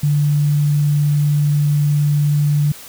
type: tone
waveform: sine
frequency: 146.83 Hz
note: D3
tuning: in tune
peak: -12 dBFS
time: 0.03-2.72 s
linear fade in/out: 5 ms
effects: white hiss -37 dBFS RMS until 2.88 s